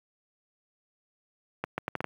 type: accelerating click train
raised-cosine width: 0.5 ms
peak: -15 dBFS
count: 6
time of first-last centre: 1.64-2.043 s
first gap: 140 ms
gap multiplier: 0.72
effects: high-pass 100 Hz 12 dB/octave + 9-bit